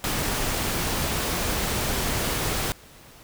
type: noise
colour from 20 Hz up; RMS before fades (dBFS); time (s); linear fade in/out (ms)
pink; -26; 0.04-2.72; 0
effects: pink hiss -49 dBFS RMS until 3.23 s